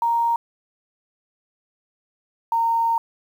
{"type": "tone pair in turn", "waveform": "sine", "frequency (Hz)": [932.3, 919.5], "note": ["A#5", "A#5"], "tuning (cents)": [0, -24], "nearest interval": "unison", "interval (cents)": 24, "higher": "first", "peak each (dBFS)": -17, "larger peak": "neither", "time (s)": [[0.02, 0.36], [2.52, 2.98]], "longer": "second", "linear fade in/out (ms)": 2, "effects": ["8-bit"]}